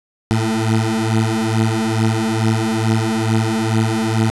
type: beating tone pair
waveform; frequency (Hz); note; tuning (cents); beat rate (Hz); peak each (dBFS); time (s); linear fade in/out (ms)
20% pulse; 110 / 112.3; A2 / A2; 0 / +36; 2.3; -13; 0.31-4.3; 0
effects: resampled to 24000 Hz + 7-bit